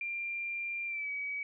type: tone with pitch glide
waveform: sine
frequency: 2382 to 2273 Hz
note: D7 to C#7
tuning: +24 to +43 cents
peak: -34 dBFS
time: 0.01-1.43 s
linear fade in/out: 2 ms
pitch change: -81 cents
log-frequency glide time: 0.86-1.1 s
effects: none